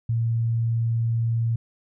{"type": "tone", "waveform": "sine", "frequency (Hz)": 115.2, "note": "A#2", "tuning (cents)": -20, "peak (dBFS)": -20, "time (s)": [0.09, 1.56], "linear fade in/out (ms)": 5, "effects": []}